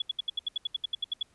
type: tone bursts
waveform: sine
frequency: 3393 Hz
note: G#7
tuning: 36 cents sharp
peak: -26 dBFS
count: 14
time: 0-1.229 s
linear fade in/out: 5 ms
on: 20 ms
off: 73 ms
effects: pink hiss -66 dBFS RMS until 1.34 s + resampled to 24000 Hz